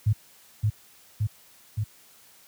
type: tone with echo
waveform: sine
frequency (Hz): 106.2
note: G#2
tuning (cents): +39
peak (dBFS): -17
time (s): 0.06-0.13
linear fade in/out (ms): 10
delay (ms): 570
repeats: 3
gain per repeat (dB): -2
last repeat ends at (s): 1.84
effects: white hiss -55 dBFS RMS until 2.47 s + high-pass 60 Hz 12 dB/octave